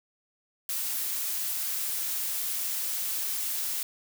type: noise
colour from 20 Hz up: blue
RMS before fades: -31 dBFS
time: 0.69-3.83 s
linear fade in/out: 2 ms
effects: none